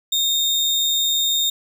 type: tone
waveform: 35% pulse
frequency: 3674 Hz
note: A#7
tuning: 26 cents flat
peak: -15 dBFS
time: 0.12-1.5 s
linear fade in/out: 5 ms
effects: none